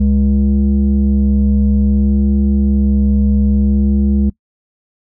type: tone pair together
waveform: sine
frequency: 68.9 / 206.1 Hz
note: C#2 / G#3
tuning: -10 / -13 cents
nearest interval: octave + perfect fifth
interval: 1897 cents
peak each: -10 dBFS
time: 0-4.3 s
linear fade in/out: 10 ms
effects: noise-tail reverb RT60 0.1 s tail -23 dB re dry + tanh soft clip ceiling -6 dBFS